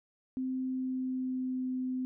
sine tone with pitch glide, 259.1 to 256.1 Hz, C4 to C4, -17 to -37 cents, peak -31 dBFS, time 0.37-2.05 s, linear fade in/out 0 ms, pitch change -20 cents, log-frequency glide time 0.62-1.71 s, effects none

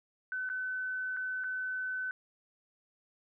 sine tone with dropouts, 1513 Hz, F#6, 38 cents sharp, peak -33 dBFS, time 0.32-2.11 s, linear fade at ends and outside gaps 1 ms, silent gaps 0.491-0.499 / 1.166-1.17 / 1.438-1.442 s, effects none

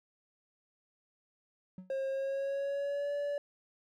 triangle tone with exponential decay, 185 Hz, F#3, in tune, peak -38 dBFS, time 1.78-1.96 s, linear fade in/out 2 ms, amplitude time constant 39 ms
triangle tone with pitch glide, 537 to 575.5 Hz, C5 to D5, +45 to -35 cents, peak -30 dBFS, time 1.9-3.38 s, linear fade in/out 2 ms, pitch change +120 cents, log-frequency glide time 2.09-3.13 s
effects none

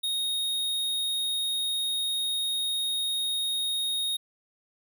square tone, 3729 Hz, A#7, in tune, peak -27 dBFS, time 0.03-4.17 s, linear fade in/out 10 ms, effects none

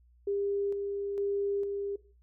sine tone with tremolo, 401.2 Hz, G4, 40 cents sharp, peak -28 dBFS, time 0.27-1.96 s, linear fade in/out 5 ms, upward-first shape square, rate 1.1 Hz, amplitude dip 35%, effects noise-tail reverb RT60 0.4 s tail -18 dB re dry + added 60 Hz sine -59 dBFS peak until 2.22 s

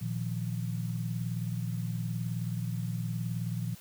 sine chord, Bb suspended fourth, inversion none, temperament equal, 116.54 / 155.56 / 174.61 Hz, Bb2 / Eb3 / F3, 0 / 0 / 0 cents, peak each -33 / -38 / -36 dBFS, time 0.01-3.75 s, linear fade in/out 10 ms, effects white hiss -53 dBFS RMS until 3.8 s

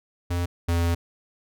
square tone pair in turn, 87.31 / 85.07 Hz, F2 / F2, 0 / -45 cents, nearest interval unison, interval 45 cents, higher first, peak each -24 / -21 dBFS, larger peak second, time 0.3-0.46 / 0.68-0.95 s, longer second, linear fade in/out 10 ms, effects none

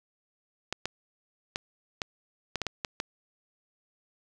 clicks, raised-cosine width 0.2 ms, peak -13 dBFS, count 9, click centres 0.726 / 0.856 / 1.559 / 2.018 / 2.557 / 2.617 / 2.667 / 2.848 / 3.001 s, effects none

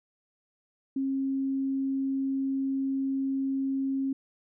sine tone, 270 Hz, C#4, 45 cents flat, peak -26 dBFS, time 0.96-4.13 s, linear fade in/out 5 ms, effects none

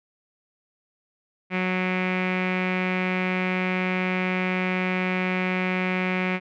sawtooth tone with low-pass filter, 184.1 Hz, F#3, 8 cents flat, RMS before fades -25 dBFS, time 1.5-6.4 s, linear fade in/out 50 ms, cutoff 2300 Hz, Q 5.5, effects none

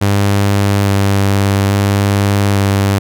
sawtooth tone with vibrato, 99.7 Hz, G2, 30 cents sharp, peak -6 dBFS, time 0.01-2.99 s, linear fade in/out 10 ms, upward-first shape square, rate 0.59 Hz, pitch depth 11 cents each way, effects none

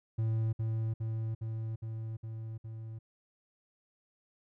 triangle tone with echo, 111.6 Hz, A2, 25 cents sharp, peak -26 dBFS, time 0.18-0.53 s, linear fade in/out 10 ms, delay 410 ms, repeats 6, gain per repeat -2 dB, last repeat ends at 2.99 s, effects none

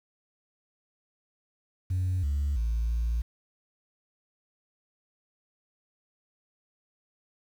sine tone with pitch steps, 92 / 71.3 / 56.3 / 57.3 Hz, F#2 / C#2 / A1 / A#1, -9 / +49 / +40 / -29 cents, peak -23 dBFS, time 1.9-3.22 s, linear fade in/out 10 ms, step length 330 ms, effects tanh soft clip ceiling -23 dBFS + 9-bit

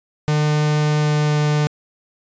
45% pulse tone with pitch glide, 150.5 to 149.37 Hz, D3 to D3, +43 to +30 cents, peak -15 dBFS, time 0.28-1.67 s, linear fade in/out 0 ms, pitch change -13 cents, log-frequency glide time 0.9-1.4 s, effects resampled to 16000 Hz

